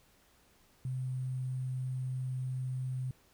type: tone with sample-and-hold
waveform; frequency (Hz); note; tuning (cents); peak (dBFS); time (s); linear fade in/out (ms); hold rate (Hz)
sine; 128.8; C3; -27; -33; 0.85-3.11; 2; 8820
effects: pink hiss -66 dBFS RMS until 3.33 s